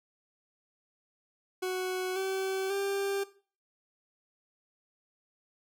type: tone with pitch steps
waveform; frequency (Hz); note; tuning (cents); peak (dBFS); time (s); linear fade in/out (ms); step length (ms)
40% pulse; 370 / 382.8 / 396.1; F#4 / G4 / G4; 0 / -41 / +18; -29; 1.62-3.24; 10; 540
effects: noise-tail reverb RT60 0.4 s tail -17 dB re dry